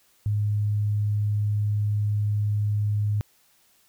sine tone, 104.3 Hz, G#2, 8 cents sharp, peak -21 dBFS, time 0.26-3.21 s, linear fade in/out 0 ms, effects white hiss -62 dBFS RMS until 3.88 s

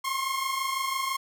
sawtooth tone pair together, 1060 / 1086 Hz, C6 / C#6, +22 / -36 cents, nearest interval unison, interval 42 cents, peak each -26 / -27 dBFS, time 0.04-1.17 s, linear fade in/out 10 ms, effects none

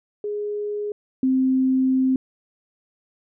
sine tone pair in turn, 415.3 / 261.1 Hz, G#4 / C4, 0 / -3 cents, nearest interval minor sixth, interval 803 cents, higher first, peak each -24 / -16 dBFS, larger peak second, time 0.24-0.92 / 1.23-2.16 s, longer second, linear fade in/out 2 ms, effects none

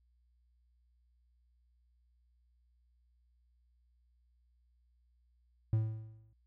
triangle tone with exponential decay, 110 Hz, A2, in tune, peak -23 dBFS, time 5.73-6.33 s, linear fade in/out 0 ms, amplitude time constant 130 ms, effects added 60 Hz sine -68 dBFS peak until 6.46 s

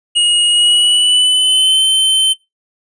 square tone with pitch glide, 2879 to 3086 Hz, F#7 to G7, -48 to -28 cents, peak -9 dBFS, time 0.15-2.34 s, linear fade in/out 20 ms, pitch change +120 cents, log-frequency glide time 0.49-1.84 s, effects noise-tail reverb RT60 0.2 s tail -20 dB re dry + resampled to 22050 Hz

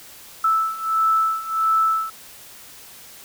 sine beating tone pair, 1314 / 1315.5 Hz, E6 / E6, -6 / -4 cents, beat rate 1.5 Hz, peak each -22 / -19 dBFS, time 0.44-2.1 s, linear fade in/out 5 ms, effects white hiss -43 dBFS RMS until 3.24 s

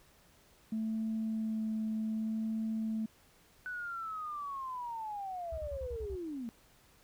sine tone with vibrato, 220 Hz, A3, in tune, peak -31 dBFS, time 0.72-3.06 s, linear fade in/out 5 ms, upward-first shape sine, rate 0.66 Hz, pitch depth 10 cents each way
sine linear sweep, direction down, 1500 to 220 Hz, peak -37 dBFS, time 3.66-6.49 s, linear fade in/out 0 ms
sine tone bursts, 66.8 Hz, C2, 36 cents sharp, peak -38 dBFS, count 7, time 5.52-6.156 s, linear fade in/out 5 ms, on 60 ms, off 36 ms
effects tanh soft clip ceiling -28 dBFS + pink hiss -64 dBFS RMS until 7.03 s

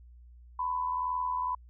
sine tone with amplitude modulation, 1000 Hz, B5, 21 cents sharp, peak -26 dBFS, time 0.59-1.55 s, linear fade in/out 5 ms, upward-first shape sine, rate 82 Hz, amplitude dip 55%, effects added 60 Hz sine -50 dBFS peak until 1.69 s

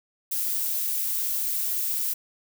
violet noise, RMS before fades -27 dBFS, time 0.31-2.14 s, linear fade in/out 10 ms, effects none

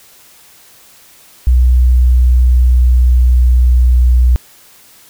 sine tone with pitch glide, 62.1 to 61.46 Hz, B1 to B1, +10 to -8 cents, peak -5 dBFS, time 1.47-4.36 s, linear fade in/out 0 ms, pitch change -18 cents, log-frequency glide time 1.78-4.2 s, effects white hiss -43 dBFS RMS until 5.09 s

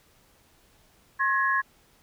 sine tone cluster, 1075 / 1675 / 1879 Hz, C6 / G#6 / A#6, +47 / +14 / +13 cents, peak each -25 / -24 / -33 dBFS, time 1.19-1.62 s, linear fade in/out 20 ms, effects pink hiss -61 dBFS RMS until 2.02 s

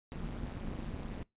brown noise with amplitude modulation, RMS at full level -36 dBFS, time 0.12-1.23 s, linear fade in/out 0 ms, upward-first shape sine, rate 192 Hz, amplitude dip 100%, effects noise-tail reverb RT60 0.2 s tail -23 dB re dry + resampled to 8000 Hz

